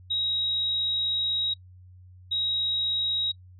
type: tone bursts at uneven times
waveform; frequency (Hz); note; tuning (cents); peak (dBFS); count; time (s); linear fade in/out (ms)
sine; 3811; A#7; +38; -24; 2; 0.1-1.54 / 2.31-3.32; 10
effects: noise-tail reverb RT60 0.1 s tail -25 dB re dry + added 91 Hz sine -47 dBFS peak until 3.59 s